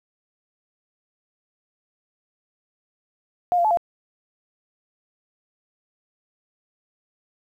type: tone with pitch steps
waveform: sine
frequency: 711 / 691 / 861 / 690 Hz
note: F5 / F5 / A5 / F5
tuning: +31 / -19 / -38 / -21 cents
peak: -16 dBFS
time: 3.52-3.772 s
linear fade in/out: 0 ms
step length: 63 ms
effects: 9-bit